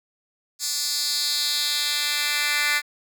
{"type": "tone with high-pass filter sweep", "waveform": "10% pulse", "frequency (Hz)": 293.7, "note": "D4", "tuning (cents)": 0, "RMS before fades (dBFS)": -24, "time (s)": [0.59, 2.82], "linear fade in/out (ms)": 50, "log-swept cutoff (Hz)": [5800, 2100], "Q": 2.3, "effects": []}